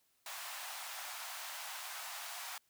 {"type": "high-pass noise", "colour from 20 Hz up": "pink", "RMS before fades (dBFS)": -45, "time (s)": [0.26, 2.58], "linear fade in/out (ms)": 2, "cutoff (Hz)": 690, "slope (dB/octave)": 48, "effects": ["white hiss -75 dBFS RMS until 2.69 s"]}